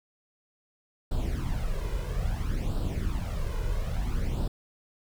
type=noise with flanger; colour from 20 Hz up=brown; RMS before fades=-29 dBFS; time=1.11-4.48 s; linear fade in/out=5 ms; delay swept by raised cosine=0.23 to 2.03 ms; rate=0.6 Hz; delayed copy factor=+0.7; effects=none